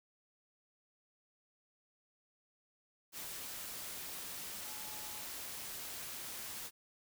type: tone in noise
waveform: sine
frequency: 855 Hz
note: A5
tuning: 50 cents flat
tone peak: -56 dBFS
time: 4.63-5.25 s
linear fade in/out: 50 ms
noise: white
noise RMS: -45 dBFS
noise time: 3.12-6.71 s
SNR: -14 dB
effects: none